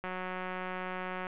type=click train; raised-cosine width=0.5 ms; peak=-23 dBFS; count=227; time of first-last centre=0.04-1.268 s; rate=184 Hz; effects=resampled to 8000 Hz + 10-bit